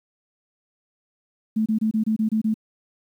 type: tone bursts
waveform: sine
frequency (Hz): 218.6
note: A3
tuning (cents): -11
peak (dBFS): -18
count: 8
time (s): 1.56-2.542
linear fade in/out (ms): 10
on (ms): 100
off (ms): 26
effects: 9-bit